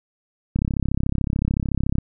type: click train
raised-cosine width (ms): 5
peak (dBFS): -9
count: 49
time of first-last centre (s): 0.56-1.984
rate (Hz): 33.7
effects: none